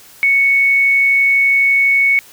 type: tone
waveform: sine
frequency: 2217 Hz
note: C#7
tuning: in tune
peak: -9 dBFS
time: 0.23-2.19 s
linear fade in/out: 0 ms
effects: white hiss -42 dBFS RMS until 2.32 s